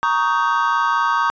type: chord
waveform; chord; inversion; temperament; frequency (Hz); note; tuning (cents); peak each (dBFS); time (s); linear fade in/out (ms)
triangle; Eb dominant seventh; second; just; 933.4 / 1120.1 / 1244.5 / 1555.6; Bb5 / Db6 / Eb6 / G6; +2 / +18 / 0 / -14; -19 / -18 / -20 / -21; 0.03-1.3; 0
effects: resampled to 16000 Hz